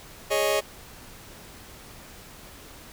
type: chord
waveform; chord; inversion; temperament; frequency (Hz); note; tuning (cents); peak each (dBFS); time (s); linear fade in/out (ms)
sawtooth; Ab suspended fourth; none; just; 415.3 / 553.7 / 623; Ab4 / Db5 / Eb5; 0 / -2 / +2; -23 / -22 / -21; 0.3-0.61; 20
effects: pink hiss -46 dBFS RMS until 2.92 s